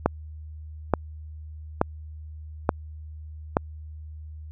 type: click train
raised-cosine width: 1 ms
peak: -4 dBFS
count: 5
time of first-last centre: 0.06-3.569 s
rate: 1.14 Hz
effects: added 77 Hz sine -37 dBFS peak until 4.51 s